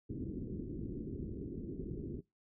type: low-pass noise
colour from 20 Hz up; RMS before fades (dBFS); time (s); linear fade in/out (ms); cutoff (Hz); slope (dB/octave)
white; -42; 0.09-2.21; 10; 380; 48
effects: noise-tail reverb RT60 0.2 s tail -21 dB re dry